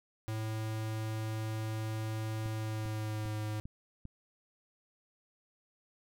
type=tone with pitch glide; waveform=square; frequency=109.7 to 107.07 Hz; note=A2 to A2; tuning=-5 to -47 cents; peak=-35 dBFS; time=0.28-3.6 s; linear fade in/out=0 ms; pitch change=-42 cents; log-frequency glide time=2.51-3.35 s
type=click train; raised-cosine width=5 ms; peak=-32 dBFS; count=5; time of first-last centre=2.46-4.054 s; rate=2.51 Hz
effects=none